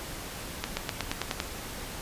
accelerating click train, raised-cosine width 0.2 ms, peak -11 dBFS, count 8, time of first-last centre 0.64-1.402 s, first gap 130 ms, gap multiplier 0.94, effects pink hiss -39 dBFS RMS until 2.01 s + resampled to 32000 Hz

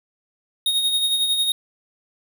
square tone with tremolo, 3729 Hz, A#7, in tune, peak -17 dBFS, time 0.66-1.52 s, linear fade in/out 2 ms, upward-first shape sine, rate 11 Hz, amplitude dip 45%, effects none

